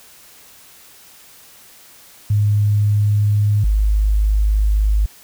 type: tone pair in turn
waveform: sine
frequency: 103.83 / 51.91 Hz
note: G#2 / G#1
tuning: 0 / 0 cents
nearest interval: octave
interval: 1200 cents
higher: first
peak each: -12 dBFS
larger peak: neither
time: 2.3-3.64 / 3.64-5.06 s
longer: second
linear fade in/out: 5 ms
effects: white hiss -45 dBFS RMS until 5.23 s